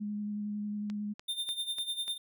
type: tone with vibrato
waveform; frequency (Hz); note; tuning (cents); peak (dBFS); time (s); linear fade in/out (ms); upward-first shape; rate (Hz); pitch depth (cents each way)
sine; 208; G#3; +3; -33; 0-1.14; 20; square; 11; 10
type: click train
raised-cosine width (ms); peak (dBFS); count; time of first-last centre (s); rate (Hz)
0.2; -29; 5; 0.9-2.08; 3.39
type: tone with tremolo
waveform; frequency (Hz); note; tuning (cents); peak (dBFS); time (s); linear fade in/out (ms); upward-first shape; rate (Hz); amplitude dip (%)
square; 3614; A7; +46; -31; 1.28-2.18; 10; sine; 10; 75
effects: none